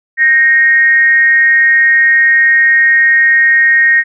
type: tone with frequency modulation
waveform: sine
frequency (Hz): 1864.7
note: A#6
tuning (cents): 0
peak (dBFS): -5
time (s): 0.17-4.04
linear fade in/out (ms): 50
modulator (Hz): 279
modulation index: 0.36
effects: none